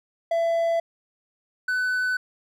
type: tone pair in turn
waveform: triangle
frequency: 669 / 1501.9 Hz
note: E5 / F#6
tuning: +25 / +25 cents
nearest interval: octave + major second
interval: 1400 cents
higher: second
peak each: -18 / -20 dBFS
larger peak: first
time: 0.31-0.8 / 1.68-2.17 s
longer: neither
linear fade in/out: 5 ms
effects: none